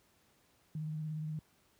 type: tone with vibrato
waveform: sine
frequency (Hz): 154.9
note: D#3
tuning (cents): -7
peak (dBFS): -36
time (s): 0.75-1.39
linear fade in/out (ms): 2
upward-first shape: triangle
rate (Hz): 17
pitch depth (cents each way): 34
effects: pink hiss -70 dBFS RMS until 1.79 s + high-pass 60 Hz 12 dB/octave